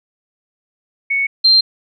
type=tone pair in turn; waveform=sine; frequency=2217 / 4161 Hz; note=C#7 / C8; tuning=0 / -10 cents; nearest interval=major seventh; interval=1090 cents; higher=second; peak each=-14 / -7 dBFS; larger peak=second; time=1.1-1.27 / 1.44-1.61 s; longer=neither; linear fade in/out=10 ms; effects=none